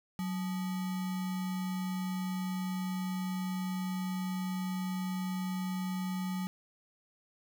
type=tone with sample-and-hold; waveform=sine; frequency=185 Hz; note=F#3; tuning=in tune; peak=-32 dBFS; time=0.19-6.47 s; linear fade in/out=0 ms; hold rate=1050 Hz; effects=none